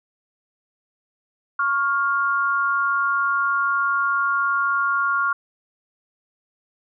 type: tone pair together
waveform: sine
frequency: 1109.2 / 1404 Hz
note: C#6 / F6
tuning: +1 / +9 cents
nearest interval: major third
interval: 408 cents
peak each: -22 / -20 dBFS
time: 1.59-5.33 s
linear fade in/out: 5 ms
effects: none